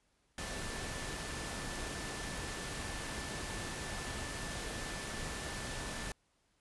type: tone in noise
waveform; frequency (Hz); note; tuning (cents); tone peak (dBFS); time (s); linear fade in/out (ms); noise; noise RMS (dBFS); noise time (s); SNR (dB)
sine; 1762; A6; +2; -49; 0.38-6.12; 2; pink; -41; 0.38-6.12; -11
effects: pink hiss -75 dBFS RMS until 6.6 s + resampled to 24000 Hz